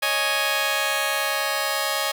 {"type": "chord", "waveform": "10% pulse", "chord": "C# suspended second", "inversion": "none", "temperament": "just", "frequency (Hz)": [554.4, 623.7, 831.5], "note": ["C#5", "D#5", "G#5"], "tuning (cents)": [0, 4, 2], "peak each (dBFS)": -18, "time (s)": [0.02, 2.12], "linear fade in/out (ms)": 10, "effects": []}